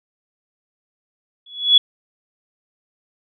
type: tone with exponential growth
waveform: sine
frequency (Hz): 3387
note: G#7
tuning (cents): +33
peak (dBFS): -4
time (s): 1.46-1.78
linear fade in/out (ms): 5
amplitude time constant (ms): 68
effects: none